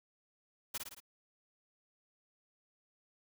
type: noise with echo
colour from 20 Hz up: white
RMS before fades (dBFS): -38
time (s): 0.74-0.78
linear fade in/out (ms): 10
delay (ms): 56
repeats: 4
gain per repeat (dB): -4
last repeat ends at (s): 1.004
effects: none